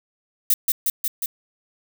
violet noise with echo, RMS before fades -17 dBFS, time 0.5-0.54 s, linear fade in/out 2 ms, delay 180 ms, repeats 4, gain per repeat -2 dB, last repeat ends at 1.26 s, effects none

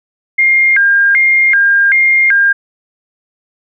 sine tone with vibrato, 1846 Hz, A#6, 17 cents flat, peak -6 dBFS, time 0.38-2.53 s, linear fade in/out 10 ms, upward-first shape square, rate 1.3 Hz, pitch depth 240 cents each way, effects none

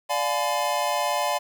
square chord, D diminished seventh, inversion none, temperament just, 587.3 / 704.8 / 845.8 / 1014.9 Hz, D5 / F5 / Ab5 / Cb6, 0 / +16 / +31 / +47 cents, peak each -29 dBFS, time 0.09-1.39 s, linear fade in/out 20 ms, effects 9-bit

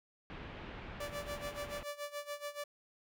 pink low-pass noise, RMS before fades -47 dBFS, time 0.3-1.83 s, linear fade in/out 0 ms, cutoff 3100 Hz, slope 24 dB/octave
sawtooth tone with tremolo, 582 Hz, D5, 16 cents flat, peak -34 dBFS, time 1-2.64 s, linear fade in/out 5 ms, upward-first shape sine, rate 7 Hz, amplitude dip 85%
effects none

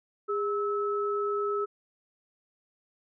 sine tone pair together, 408.8 / 1300 Hz, G#4 / E6, -27 / -24 cents, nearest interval octave + minor sixth, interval 2003 cents, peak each -28 / -31 dBFS, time 0.28-1.66 s, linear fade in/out 20 ms, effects none

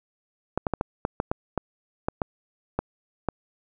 clicks, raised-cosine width 1 ms, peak -10 dBFS, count 12, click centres 0.576 / 0.668 / 0.737 / 0.811 / 1.051 / 1.201 / 1.315 / 1.577 / 2.085 / 2.218 / 2.79 / 3.287 s, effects none

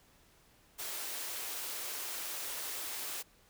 white high-pass noise, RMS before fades -40 dBFS, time 0.78-3.23 s, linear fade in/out 20 ms, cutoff 310 Hz, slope 24 dB/octave, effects pink hiss -65 dBFS RMS until 3.49 s

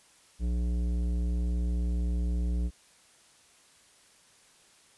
sine tone with tanh clipping, 59.5 Hz, A#1, 36 cents sharp, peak -28 dBFS, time 0.39-2.71 s, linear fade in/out 50 ms, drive 13 dB, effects white hiss -60 dBFS RMS until 4.97 s + resampled to 24000 Hz

